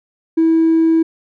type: tone with hard clipping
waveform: sine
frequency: 325.4 Hz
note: E4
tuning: 22 cents flat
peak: -10 dBFS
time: 0.37-1.03 s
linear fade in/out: 10 ms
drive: 1 dB
effects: none